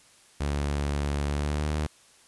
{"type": "tone with pitch glide", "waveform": "sawtooth", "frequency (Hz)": [71.9, 75.96], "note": ["D2", "D#2"], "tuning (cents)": [-36, -41], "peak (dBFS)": -22, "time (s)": [0.4, 1.87], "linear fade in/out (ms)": 10, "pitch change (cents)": 95, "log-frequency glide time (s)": [1.27, 1.76], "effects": ["white hiss -57 dBFS RMS until 2.27 s", "resampled to 24000 Hz"]}